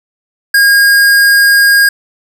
square tone, 1626 Hz, G#6, 37 cents flat, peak -5 dBFS, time 0.54-1.89 s, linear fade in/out 5 ms, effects none

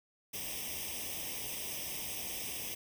white noise with comb filter, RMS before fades -40 dBFS, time 0.33-2.75 s, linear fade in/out 10 ms, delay 0.35 ms, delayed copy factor +0.9, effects none

